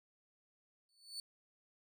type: tone with exponential growth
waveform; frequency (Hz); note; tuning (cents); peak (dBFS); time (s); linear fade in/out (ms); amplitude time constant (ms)
35% pulse; 4472; C#8; +14; -38; 0.89-1.2; 1; 67
effects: none